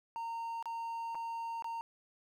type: tone with dropouts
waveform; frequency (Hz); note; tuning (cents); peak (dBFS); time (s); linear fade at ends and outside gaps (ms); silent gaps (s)
triangle; 920; A#5; -23; -35; 0.16-1.81; 0; 0.626-0.657 / 1.147-1.153 / 1.623-1.644
effects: 12-bit